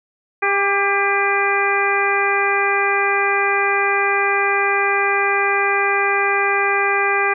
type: harmonic tone with a mistuned harmonic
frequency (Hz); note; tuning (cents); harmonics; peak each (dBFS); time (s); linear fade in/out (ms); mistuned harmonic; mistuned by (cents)
400; G4; +35; 1 / 2 / 3 / 4 / 5 / 6; -22 / -22 / -22 / -22 / -22 / -22; 0.42-7.34; 10; 3; -29
effects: none